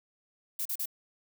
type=noise bursts; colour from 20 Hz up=violet; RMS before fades=-33 dBFS; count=3; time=0.59-0.858 s; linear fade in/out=5 ms; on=64 ms; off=38 ms; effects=none